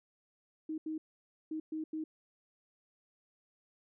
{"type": "tone bursts at uneven times", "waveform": "sine", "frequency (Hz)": 313.9, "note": "D#4", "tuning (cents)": 15, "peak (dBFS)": -35, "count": 5, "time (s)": [[0.69, 0.78], [0.86, 0.98], [1.51, 1.6], [1.72, 1.84], [1.93, 2.04]], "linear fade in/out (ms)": 5, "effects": []}